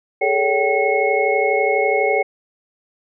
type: tone cluster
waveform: sine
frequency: 410.2 / 442.3 / 562 / 769 / 2178 Hz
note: G#4 / A4 / C#5 / G5 / C#7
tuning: -21 / +9 / +24 / -33 / -31 cents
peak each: -21 dBFS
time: 0.21-2.23 s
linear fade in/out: 10 ms
effects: none